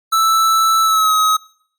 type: tone with pitch glide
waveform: square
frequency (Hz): 1318.5 to 1270.6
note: E6 to D#6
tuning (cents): 0 to +36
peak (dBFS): -12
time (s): 0.12-1.37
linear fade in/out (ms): 10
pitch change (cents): -64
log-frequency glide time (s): 0.82-1.13
effects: noise-tail reverb RT60 0.6 s tail -22 dB re dry + Opus 48 kbps